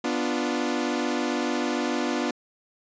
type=chord; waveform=sawtooth; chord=B diminished; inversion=none; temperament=equal; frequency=246.9 / 293.7 / 349.2 Hz; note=B3 / D4 / F4; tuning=0 / 0 / 0 cents; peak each=-24 / -25 / -26 dBFS; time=0.04-2.31 s; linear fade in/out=5 ms; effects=resampled to 16000 Hz